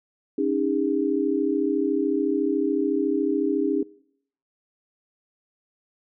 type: chord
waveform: sine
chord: C# suspended second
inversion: none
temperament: equal with one note detuned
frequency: 277.2 / 311.1 / 405.1 Hz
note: C#4 / D#4 / G#4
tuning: 0 / 0 / -43 cents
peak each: -25 dBFS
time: 0.38-3.83 s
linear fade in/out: 5 ms
effects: noise-tail reverb RT60 0.7 s tail -23 dB re dry